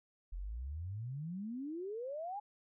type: exponential sweep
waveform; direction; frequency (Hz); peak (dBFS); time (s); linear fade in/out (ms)
sine; up; 41.2 to 845; -39; 0.32-2.4; 10
effects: none